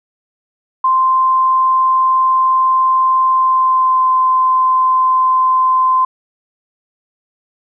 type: tone with pitch glide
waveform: sine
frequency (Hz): 1043 to 1034.6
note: C6 to C6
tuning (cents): -6 to -20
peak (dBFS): -9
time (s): 0.84-6.05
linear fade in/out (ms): 5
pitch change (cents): -14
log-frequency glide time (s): 3.33-4.08
effects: none